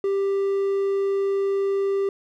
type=tone; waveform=triangle; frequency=394 Hz; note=G4; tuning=9 cents sharp; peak=-18 dBFS; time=0.04-2.09 s; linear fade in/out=2 ms; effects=none